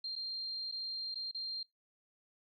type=tone with dropouts; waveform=sine; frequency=4186 Hz; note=C8; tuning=in tune; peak=-37 dBFS; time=0.04-1.63 s; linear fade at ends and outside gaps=5 ms; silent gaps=0.155-0.161 / 0.715-0.722 / 1.145-1.155 / 1.314-1.346 s; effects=noise-tail reverb RT60 0.2 s tail -23 dB re dry